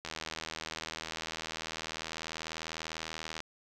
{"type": "click train", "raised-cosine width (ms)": 0.2, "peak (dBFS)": -20, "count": 270, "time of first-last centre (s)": [0.05, 3.404], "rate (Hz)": 80.2, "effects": []}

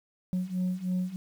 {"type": "beating tone pair", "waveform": "sine", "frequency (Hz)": [181, 184.2], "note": ["F#3", "F#3"], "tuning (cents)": [-38, -7], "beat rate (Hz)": 3.2, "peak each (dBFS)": [-30, -28], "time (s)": [0.33, 1.16], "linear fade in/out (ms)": 0, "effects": ["tanh soft clip ceiling -24 dBFS", "9-bit"]}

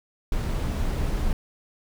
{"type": "noise", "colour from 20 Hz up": "brown", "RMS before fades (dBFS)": -25, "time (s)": [0.32, 1.33], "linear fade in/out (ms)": 2, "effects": []}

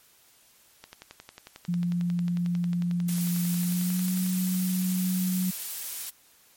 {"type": "click train", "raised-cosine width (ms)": 0.2, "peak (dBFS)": -25, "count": 39, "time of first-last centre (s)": [0.84, 4.263], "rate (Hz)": 11.1}
{"type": "tone with pitch glide", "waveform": "sine", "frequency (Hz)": [174.61, 183.72], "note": ["F3", "F#3"], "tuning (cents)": [0, -12], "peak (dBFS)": -24, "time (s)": [1.68, 5.51], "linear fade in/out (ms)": 10, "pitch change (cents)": 88, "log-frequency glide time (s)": [3.54, 4.12]}
{"type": "noise", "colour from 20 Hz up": "blue", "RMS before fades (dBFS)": -34, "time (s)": [3.08, 6.1], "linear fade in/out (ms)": 5}
{"effects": ["white hiss -59 dBFS RMS until 6.56 s", "MP3 64 kbps"]}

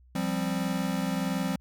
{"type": "chord", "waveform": "square", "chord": "F suspended second", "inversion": "none", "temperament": "equal", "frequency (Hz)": [174.61, 196, 261.6], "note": ["F3", "G3", "C4"], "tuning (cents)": [0, 0, 0], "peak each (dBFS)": [-32, -32, -33], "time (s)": [0.15, 1.56], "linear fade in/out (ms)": 5, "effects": ["added 62 Hz sine -54 dBFS peak until 1.6 s"]}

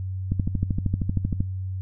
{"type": "click train", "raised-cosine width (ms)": 5, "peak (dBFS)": -11, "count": 15, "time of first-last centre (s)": [0.32, 1.405], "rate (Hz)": 12.9, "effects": ["noise-tail reverb RT60 0.3 s tail -23 dB re dry", "added 94 Hz sine -27 dBFS peak until 1.81 s"]}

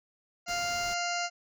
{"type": "harmonic tone", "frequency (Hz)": 698.5, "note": "F5", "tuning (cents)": 0, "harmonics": [1, 2, 3, 4, 6, 7, 8, 9, 10], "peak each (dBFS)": [-33, -36, -38, -39, -41, -41, -42, -43, -43], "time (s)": [0.46, 1.3], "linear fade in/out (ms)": 50}
{"type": "noise", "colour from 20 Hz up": "pink", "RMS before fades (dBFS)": -46, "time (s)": [0.48, 0.94], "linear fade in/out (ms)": 2}
{"effects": []}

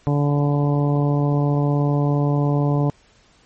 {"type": "harmonic tone", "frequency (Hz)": 144.4, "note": "D3", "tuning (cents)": -29, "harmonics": [1, 2, 3, 4, 5, 6, 7], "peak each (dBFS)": [-17, -23, -27, -29, -31, -33, -34], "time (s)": [0.07, 2.9], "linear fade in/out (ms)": 0, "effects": ["pink hiss -55 dBFS RMS until 3.45 s", "MP3 32 kbps"]}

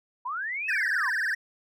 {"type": "linear two-way sweep", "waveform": "sine", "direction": "up then down", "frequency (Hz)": [932.3, 2637, 932.3], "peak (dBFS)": -29, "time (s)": [0.25, 1.1], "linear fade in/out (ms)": 10, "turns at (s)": 0.68}
{"type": "tone with vibrato", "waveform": "triangle", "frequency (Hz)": 1698, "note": "G#6", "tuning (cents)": 38, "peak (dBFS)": -23, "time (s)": [0.68, 1.35], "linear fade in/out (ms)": 10, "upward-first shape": "triangle", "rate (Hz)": 20, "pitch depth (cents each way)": 220}
{"effects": []}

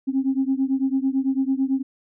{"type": "beating tone pair", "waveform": "sine", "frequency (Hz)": [263.8, 272.8], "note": ["C4", "C#4"], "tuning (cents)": [14, -28], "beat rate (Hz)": 9, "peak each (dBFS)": [-21, -22], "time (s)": [0.07, 1.83], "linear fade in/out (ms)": 20, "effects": ["tanh soft clip ceiling -12 dBFS"]}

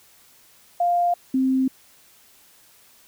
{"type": "tone pair in turn", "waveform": "sine", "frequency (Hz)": [700, 262.2], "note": ["F5", "C4"], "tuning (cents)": [4, 4], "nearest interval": "octave + perfect fourth", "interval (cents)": 1700, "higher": "first", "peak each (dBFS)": -17, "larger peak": "neither", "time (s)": [[0.8, 1.14], [1.34, 1.68]], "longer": "neither", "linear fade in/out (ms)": 5, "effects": ["white hiss -54 dBFS RMS until 3.07 s"]}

